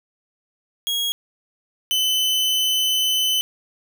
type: tone pair in turn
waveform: 40% pulse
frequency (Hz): 3300 / 3029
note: G#7 / F#7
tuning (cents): -12 / +40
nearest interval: minor second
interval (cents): 148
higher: first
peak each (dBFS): -20 / -17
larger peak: second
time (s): 0.87-1.12 / 1.91-3.41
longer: second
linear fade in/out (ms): 0
effects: none